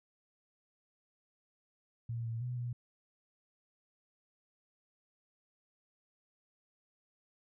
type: tone with pitch steps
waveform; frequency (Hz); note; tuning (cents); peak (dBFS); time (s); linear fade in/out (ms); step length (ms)
sine; 116.6 / 114.5 / 123.8 / 121.1; A#2 / A#2 / B2 / B2; +1 / -31 / +5 / -34; -35; 2.09-2.73; 5; 160
effects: none

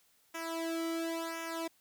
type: tone with flanger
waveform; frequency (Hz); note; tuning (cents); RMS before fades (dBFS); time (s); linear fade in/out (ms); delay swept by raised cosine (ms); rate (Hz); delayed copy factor
sawtooth; 329.6; E4; 0; -37; 0.34-1.68; 10; 0.23 to 1.16; 0.94; -0.9
effects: white hiss -69 dBFS RMS until 1.8 s

